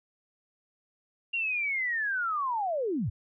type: linear sweep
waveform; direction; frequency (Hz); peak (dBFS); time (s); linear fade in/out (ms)
sine; down; 2794 to 77.78; -27; 1.33-3.1; 10
effects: none